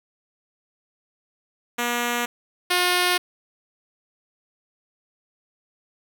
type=tone pair in turn; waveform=5% pulse; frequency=240 / 358.2 Hz; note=B3 / F4; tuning=-49 / +44 cents; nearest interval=perfect fifth; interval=693 cents; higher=second; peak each=-11 / -7 dBFS; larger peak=second; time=1.78-2.26 / 2.7-3.18 s; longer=neither; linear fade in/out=10 ms; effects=none